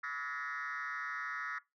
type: tone with frequency modulation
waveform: sine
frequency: 1568 Hz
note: G6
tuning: in tune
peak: -35 dBFS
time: 0.03-1.59 s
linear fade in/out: 10 ms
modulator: 141 Hz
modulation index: 2.7
effects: noise-tail reverb RT60 0.2 s tail -21 dB re dry + tanh soft clip ceiling -34 dBFS